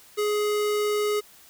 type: tone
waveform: square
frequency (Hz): 418.4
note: G#4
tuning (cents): +13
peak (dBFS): -23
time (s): 0.17-1.21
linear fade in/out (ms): 20
effects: white hiss -52 dBFS RMS until 1.49 s